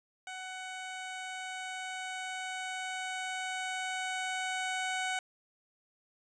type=tone with level ramp; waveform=15% pulse; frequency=747 Hz; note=F#5; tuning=16 cents sharp; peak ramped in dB=-34 to -25 dBFS; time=0.27-5.19 s; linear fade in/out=2 ms; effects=resampled to 22050 Hz